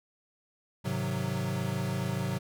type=chord; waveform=square; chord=Ab dominant seventh; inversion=none; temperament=equal; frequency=103.83 / 130.81 / 155.56 / 185 Hz; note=Ab2 / C3 / Eb3 / Gb3; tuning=0 / 0 / 0 / 0 cents; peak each=-37 / -34 / -40 / -35 dBFS; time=0.84-2.39 s; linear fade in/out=20 ms; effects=none